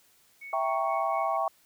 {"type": "tone with tremolo", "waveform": "sine", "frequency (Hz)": 2217, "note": "C#7", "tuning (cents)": 0, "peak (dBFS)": -39, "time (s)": [0.41, 1.37], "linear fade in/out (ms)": 10, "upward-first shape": "sine", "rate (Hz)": 4.2, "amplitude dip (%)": 80}
{"type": "chord", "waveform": "sine", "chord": "E diminished seventh", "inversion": "none", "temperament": "equal", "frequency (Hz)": [659.3, 784, 932.3, 1108.7], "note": ["E5", "G5", "Bb5", "Db6"], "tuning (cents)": [0, 0, 0, 0], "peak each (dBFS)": [-30, -30, -36, -30], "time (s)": [0.53, 1.48], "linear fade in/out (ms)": 2}
{"effects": ["white hiss -63 dBFS RMS until 1.65 s"]}